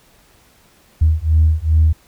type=beating tone pair; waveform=sine; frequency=77.78 / 80.28 Hz; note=D#2 / E2; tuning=0 / -45 cents; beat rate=2.5 Hz; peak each=-13 dBFS; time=1.01-1.93 s; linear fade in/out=10 ms; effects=tanh soft clip ceiling -4 dBFS + pink hiss -52 dBFS RMS until 2.07 s